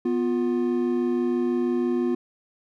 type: tone pair together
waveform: triangle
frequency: 246.9 / 353 Hz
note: B3 / F4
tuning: 0 / +19 cents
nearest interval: tritone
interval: 619 cents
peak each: -22 dBFS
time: 0.05-2.15 s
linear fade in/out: 5 ms
effects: none